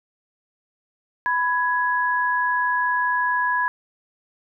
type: tone pair together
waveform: sine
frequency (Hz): 993.6 / 1669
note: B5 / G#6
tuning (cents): +10 / +8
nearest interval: major sixth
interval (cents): 898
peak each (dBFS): -21 / -22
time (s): 1.26-3.68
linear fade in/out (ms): 0
effects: none